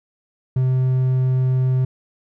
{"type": "tone", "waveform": "triangle", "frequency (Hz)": 129.1, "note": "C3", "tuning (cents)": -23, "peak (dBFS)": -13, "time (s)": [0.56, 1.85], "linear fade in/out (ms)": 5, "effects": []}